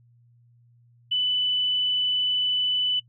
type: tone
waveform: sine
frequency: 2991 Hz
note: F#7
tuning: 18 cents sharp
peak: -21 dBFS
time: 1.11-3 s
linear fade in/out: 10 ms
effects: noise-tail reverb RT60 0.1 s tail -24 dB re dry + added 119 Hz sine -55 dBFS peak until 3.08 s